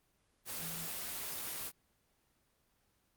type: tone in noise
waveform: sine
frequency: 164.81 Hz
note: E3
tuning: in tune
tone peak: -47 dBFS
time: 0.58-0.89 s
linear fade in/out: 50 ms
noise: white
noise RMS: -41 dBFS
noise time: 0.45-1.72 s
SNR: -9 dB
effects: pink hiss -75 dBFS RMS until 3.16 s + Opus 24 kbps